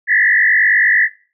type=tone with frequency modulation; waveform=sine; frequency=1854 Hz; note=A#6; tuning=10 cents flat; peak=-9 dBFS; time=0.07-1.09 s; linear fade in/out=50 ms; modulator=49.1 Hz; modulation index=3.1; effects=noise-tail reverb RT60 0.4 s tail -21 dB re dry